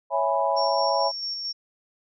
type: chord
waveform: sine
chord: C# minor seventh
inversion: none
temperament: equal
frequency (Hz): 554.4 / 659.3 / 830.6 / 987.8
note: C#5 / E5 / G#5 / B5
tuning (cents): 0 / 0 / 0 / 0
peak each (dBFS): -26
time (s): 0.1-1.12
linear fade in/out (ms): 50
type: tone with tremolo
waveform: sine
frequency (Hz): 5490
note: F8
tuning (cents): -31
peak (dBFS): -27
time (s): 0.56-1.53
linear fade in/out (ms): 20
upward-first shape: square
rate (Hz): 4.5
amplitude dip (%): 30
effects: none